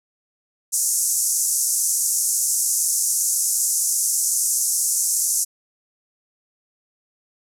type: band-pass noise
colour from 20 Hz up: pink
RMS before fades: -21 dBFS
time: 0.72-5.45 s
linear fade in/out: 20 ms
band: 6000 to 12000 Hz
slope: 48 dB/octave
effects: none